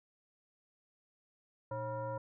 sine tone with frequency modulation, 542 Hz, C#5, 39 cents flat, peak -36 dBFS, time 1.71-2.18 s, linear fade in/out 5 ms, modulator 424 Hz, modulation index 1.2, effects none

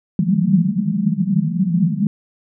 white band-pass noise, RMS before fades -17 dBFS, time 0.19-2.07 s, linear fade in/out 2 ms, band 160 to 210 Hz, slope 96 dB/octave, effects none

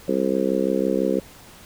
harmonic tone, 66 Hz, C2, 16 cents sharp, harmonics 3 / 4 / 5 / 6 / 7 / 8, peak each -26 / -26 / -26 / -26 / -26 / -26 dBFS, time 0.08-1.2 s, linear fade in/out 5 ms, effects pink hiss -46 dBFS RMS until 1.65 s

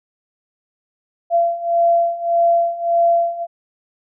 sine beating tone pair, 681 / 682.7 Hz, F5 / F5, -44 / -40 cents, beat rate 1.7 Hz, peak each -18 / -15 dBFS, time 1.3-3.47 s, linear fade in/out 50 ms, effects none

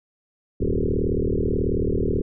sine tone with frequency modulation, 180 Hz, F#3, 47 cents flat, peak -19 dBFS, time 0.6-2.22 s, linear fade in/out 10 ms, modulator 38.4 Hz, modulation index 6.9, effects none

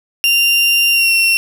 35% pulse tone with pitch glide, 2780 to 2724 Hz, F7 to F7, -9 to -44 cents, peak -8 dBFS, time 0.24-1.37 s, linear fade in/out 0 ms, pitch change -35 cents, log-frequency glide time 0.91-1.12 s, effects none

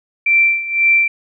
sine tone with tremolo, 2348 Hz, D7, 1 cent flat, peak -8 dBFS, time 0.26-1.08 s, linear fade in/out 5 ms, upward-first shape sine, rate 1.9 Hz, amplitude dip 80%, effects none

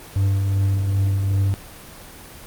triangle tone with tremolo, 98 Hz, G2, in tune, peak -13 dBFS, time 0.16-1.54 s, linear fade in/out 0 ms, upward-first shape triangle, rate 2.6 Hz, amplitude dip 35%, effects pink hiss -40 dBFS RMS until 2.46 s + Opus 24 kbps

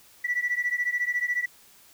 sine beating tone pair, 1951 / 1965 Hz, B6 / B6, -22 / -9 cents, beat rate 14 Hz, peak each -26 / -27 dBFS, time 0.24-1.46 s, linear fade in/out 10 ms, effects tanh soft clip ceiling -18 dBFS + white hiss -55 dBFS RMS until 1.93 s

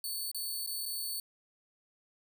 10% pulse tone with dropouts, 4458 Hz, C#8, 9 cents sharp, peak -28 dBFS, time 0.04-1.2 s, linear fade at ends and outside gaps 2 ms, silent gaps 0.315-0.346 / 0.664-0.673 / 0.856-0.86 s, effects none

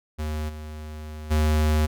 square tone with level steps, 76.7 Hz, D#2, 24 cents flat, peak -27 / -35 / -19 dBFS, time 0.18-1.87 s, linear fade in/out 20 ms, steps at 0.48 / 1.3 s, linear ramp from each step 20 ms, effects none

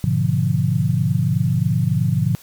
sine chord, G# diminished seventh, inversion none, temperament equal, 103.83 / 123.47 / 146.83 / 174.61 Hz, G#2 / B2 / D3 / F3, 0 / 0 / 0 / 0 cents, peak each -22 / -20 / -20 / -21 dBFS, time 0.04-2.35 s, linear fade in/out 0 ms, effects white hiss -46 dBFS RMS until 2.42 s + MP3 96 kbps

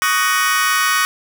sawtooth chord, D# minor seventh, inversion third, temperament just, 1120.1 / 1244.5 / 1493.4 / 1866.8 Hz, C#6 / D#6 / F#6 / A#6, +18 / 0 / +16 / +2 cents, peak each -16 dBFS, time 0.02-1.05 s, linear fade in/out 0 ms, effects none

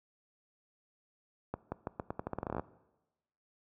accelerating click train, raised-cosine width 1 ms, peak -21 dBFS, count 17, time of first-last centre 1.54-2.596 s, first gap 180 ms, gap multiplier 0.84, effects noise-tail reverb RT60 1.0 s tail -19 dB re dry + high-pass 60 Hz 12 dB/octave

